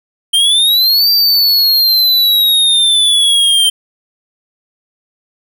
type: exponential two-way sweep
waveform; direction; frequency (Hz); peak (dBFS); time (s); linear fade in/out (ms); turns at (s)
square; up then down; 3136 to 4699 to 3136; -8; 0.33-3.7; 10; 1.1
effects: none